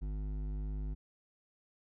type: tone with hard clipping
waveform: sine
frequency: 51 Hz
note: G#1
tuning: 31 cents flat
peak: -37 dBFS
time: 0.01-0.95 s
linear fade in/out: 20 ms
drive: 11 dB
effects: none